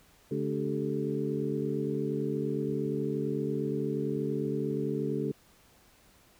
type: harmonic tone with a mistuned harmonic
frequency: 72.4 Hz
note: D2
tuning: 24 cents flat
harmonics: 2 / 3 / 4 / 5 / 6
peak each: -35 / -35 / -35 / -35 / -35 dBFS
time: 0.31-5.32 s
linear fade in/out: 5 ms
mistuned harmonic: 5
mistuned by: +110 cents
effects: pink hiss -61 dBFS RMS until 6.39 s